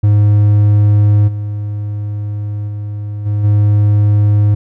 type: tone with level steps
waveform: triangle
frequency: 103.83 Hz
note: G#2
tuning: in tune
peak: -4 / -15 / -17 / -10 / -5 dBFS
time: 0.03-4.55 s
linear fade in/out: 10 ms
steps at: 1.27 / 2.67 / 3.25 / 3.43 s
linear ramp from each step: 20 ms
effects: none